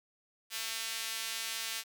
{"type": "tone with high-pass filter", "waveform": "sawtooth", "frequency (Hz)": 224.9, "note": "A3", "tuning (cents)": 38, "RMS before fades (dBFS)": -38, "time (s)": [0.5, 1.84], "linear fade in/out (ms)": 50, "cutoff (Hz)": 2900, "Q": 0.79, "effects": []}